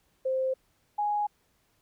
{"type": "tone pair in turn", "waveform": "sine", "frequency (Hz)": [523.3, 830.7], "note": ["C5", "G#5"], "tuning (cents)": [0, 0], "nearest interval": "minor sixth", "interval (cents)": 800, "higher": "second", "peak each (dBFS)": -25, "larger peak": "neither", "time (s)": [[0.25, 0.54], [0.98, 1.27]], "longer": "neither", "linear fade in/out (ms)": 10, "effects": ["pink hiss -70 dBFS RMS until 1.81 s"]}